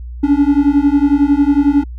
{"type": "beating tone pair", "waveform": "triangle", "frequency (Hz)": [280, 291], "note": ["C#4", "D4"], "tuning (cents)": [18, -16], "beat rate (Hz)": 11, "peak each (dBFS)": -10, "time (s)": [0.23, 1.84], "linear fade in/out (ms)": 10, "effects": ["added 60 Hz sine -25 dBFS peak until 1.98 s"]}